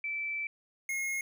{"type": "tone pair in turn", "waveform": ["sine", "square"], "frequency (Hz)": [2323, 2156], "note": ["D7", "C#7"], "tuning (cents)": [-20, -49], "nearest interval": "minor second", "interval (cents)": 129, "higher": "first", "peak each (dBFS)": [-32, -32], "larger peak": "neither", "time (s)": [[0.04, 0.47], [0.89, 1.21]], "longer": "first", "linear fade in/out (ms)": 2, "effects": []}